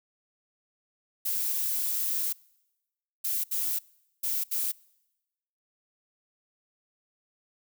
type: noise bursts at uneven times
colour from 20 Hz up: violet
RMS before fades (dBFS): -29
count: 5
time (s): 1.25-2.33 / 3.24-3.44 / 3.51-3.79 / 4.23-4.44 / 4.51-4.72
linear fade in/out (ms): 10
effects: noise-tail reverb RT60 1.0 s tail -25 dB re dry